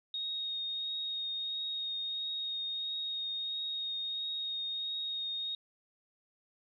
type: tone with vibrato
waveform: sine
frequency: 3729 Hz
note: A#7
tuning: in tune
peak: -34 dBFS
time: 0.14-5.55 s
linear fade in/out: 2 ms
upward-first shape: triangle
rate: 1.5 Hz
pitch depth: 15 cents each way
effects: none